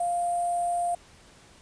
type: tone with sample-and-hold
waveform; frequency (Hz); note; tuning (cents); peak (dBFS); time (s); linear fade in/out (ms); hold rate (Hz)
sine; 698.5; F5; 0; -24; 0-0.95; 5; 8820
effects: pink hiss -54 dBFS RMS until 1.61 s + resampled to 22050 Hz